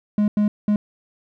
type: tone bursts at uneven times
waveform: triangle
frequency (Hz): 208.5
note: G#3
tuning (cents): +7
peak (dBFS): -13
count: 3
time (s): 0.18-0.28 / 0.37-0.48 / 0.68-0.76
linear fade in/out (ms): 2
effects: none